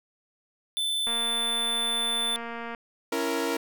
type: tone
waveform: square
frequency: 3525 Hz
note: A7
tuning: 2 cents sharp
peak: -26 dBFS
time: 0.77-2.36 s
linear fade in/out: 0 ms
type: click train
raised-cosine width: 0.5 ms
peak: -22 dBFS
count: 392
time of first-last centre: 1.07-2.748 s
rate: 233 Hz
type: chord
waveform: sawtooth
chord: A# diminished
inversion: first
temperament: equal with one note detuned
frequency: 277.2 / 333.7 / 466.2 Hz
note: C#4 / E4 / A#4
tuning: 0 / +21 / 0 cents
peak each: -28 / -27 / -25 dBFS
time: 3.12-3.57 s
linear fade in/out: 5 ms
effects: none